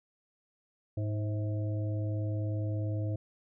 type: harmonic tone with a mistuned harmonic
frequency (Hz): 105.2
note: G#2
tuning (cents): +23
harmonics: 1 / 3 / 5 / 6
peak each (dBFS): -30 / -40 / -44 / -46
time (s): 0.97-3.16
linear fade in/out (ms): 5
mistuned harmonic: 6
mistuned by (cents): +47
effects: none